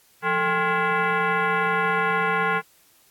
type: tone with frequency modulation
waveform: sine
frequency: 174.61 Hz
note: F3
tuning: in tune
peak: -19 dBFS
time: 0.22-2.62 s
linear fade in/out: 50 ms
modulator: 619 Hz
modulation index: 2.9
effects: white hiss -58 dBFS RMS until 3.1 s + AAC 64 kbps